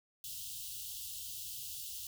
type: band-stop noise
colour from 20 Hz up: white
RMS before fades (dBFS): -44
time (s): 0.24-2.07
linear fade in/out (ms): 2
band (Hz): 140 to 2800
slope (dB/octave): 96
effects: none